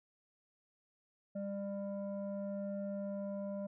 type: tone pair together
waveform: sine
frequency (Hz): 199.4 / 597.5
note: G3 / D5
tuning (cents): +30 / +30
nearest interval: octave + perfect fifth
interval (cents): 1900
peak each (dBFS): -38 / -39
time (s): 1.35-3.67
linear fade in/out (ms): 10
effects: tanh soft clip ceiling -34 dBFS